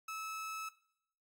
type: tone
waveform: 30% pulse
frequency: 1300 Hz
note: E6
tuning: 24 cents flat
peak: -38 dBFS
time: 0.08-0.69 s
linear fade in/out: 5 ms
effects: noise-tail reverb RT60 0.7 s tail -18 dB re dry + AAC 64 kbps